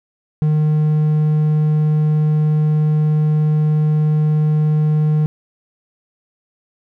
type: tone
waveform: triangle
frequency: 152.8 Hz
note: D#3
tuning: 31 cents flat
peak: -10 dBFS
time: 0.42-5.26 s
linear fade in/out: 0 ms
effects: none